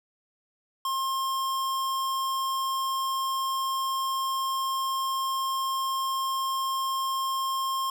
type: tone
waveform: square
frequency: 1066 Hz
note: C6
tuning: 32 cents sharp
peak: -27 dBFS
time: 0.85-7.9 s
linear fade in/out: 2 ms
effects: none